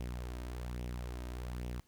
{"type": "tone with flanger", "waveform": "sawtooth", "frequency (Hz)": 61, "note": "B1", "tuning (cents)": -21, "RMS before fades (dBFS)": -41, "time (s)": [0, 1.8], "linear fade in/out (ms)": 0, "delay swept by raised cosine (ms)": [0.33, 3.23], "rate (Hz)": 1.2, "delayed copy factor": 0.5, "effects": ["pink hiss -71 dBFS RMS until 1.87 s"]}